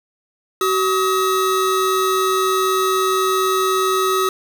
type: tone pair together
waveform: square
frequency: 378.2 / 1272 Hz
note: F#4 / D#6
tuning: +38 / +38 cents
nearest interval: octave + major sixth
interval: 2100 cents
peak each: -19 dBFS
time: 0.61-4.29 s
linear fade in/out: 2 ms
effects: none